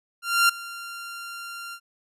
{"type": "tone with ADSR envelope", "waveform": "sawtooth", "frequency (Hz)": 1386, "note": "F6", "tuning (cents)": -14, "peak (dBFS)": -11, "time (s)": [0.22, 1.8], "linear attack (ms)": 270, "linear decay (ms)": 7, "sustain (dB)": -20, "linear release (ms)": 68, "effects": ["resampled to 32000 Hz"]}